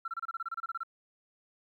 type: tone bursts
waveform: sine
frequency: 1352 Hz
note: E6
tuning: 43 cents sharp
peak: -32 dBFS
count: 14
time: 0.05-0.834 s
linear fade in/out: 5 ms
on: 30 ms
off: 28 ms
effects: tanh soft clip ceiling -28 dBFS + 12-bit